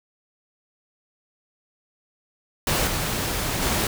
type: noise with level steps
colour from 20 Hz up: pink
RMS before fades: -22 / -26 / -23 dBFS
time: 2.67-3.87 s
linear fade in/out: 2 ms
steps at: 2.87 / 3.62 s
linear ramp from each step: 5 ms
effects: none

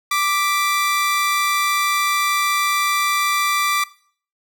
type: tone pair together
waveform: sawtooth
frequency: 1174.6 / 1975.5 Hz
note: D6 / B6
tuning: 0 / 0 cents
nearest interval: major sixth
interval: 900 cents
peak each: -14 / -22 dBFS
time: 0.11-3.84 s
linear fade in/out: 5 ms
effects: noise-tail reverb RT60 0.5 s tail -19 dB re dry

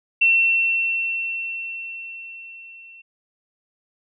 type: tone with level ramp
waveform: sine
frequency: 2705 Hz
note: E7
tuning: 44 cents sharp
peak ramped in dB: -12 to -42 dBFS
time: 0.21-3.02 s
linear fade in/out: 10 ms
effects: none

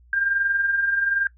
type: tone pair together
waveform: sine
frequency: 1578 / 1599.1 Hz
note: G6 / G6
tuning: +11 / +34 cents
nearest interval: unison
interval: 23 cents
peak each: -29 / -20 dBFS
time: 0.13-1.27 s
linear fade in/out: 2 ms
effects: noise-tail reverb RT60 0.1 s tail -19 dB re dry + added 60 Hz sine -50 dBFS peak until 1.37 s

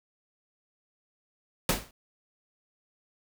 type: noise with exponential decay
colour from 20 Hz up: pink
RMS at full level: -21 dBFS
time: 1.69-1.91 s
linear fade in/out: 2 ms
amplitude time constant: 47 ms
effects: none

